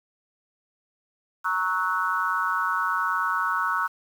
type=chord; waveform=sine; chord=F# dominant seventh; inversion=first; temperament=equal with one note detuned; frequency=932.3 / 1108.7 / 1298.9 / 1480 Hz; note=A#5 / C#6 / E6 / F#6; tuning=0 / 0 / -26 / 0 cents; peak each=-31 / -28 / -27 / -27 dBFS; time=1.44-3.88 s; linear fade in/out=20 ms; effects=8-bit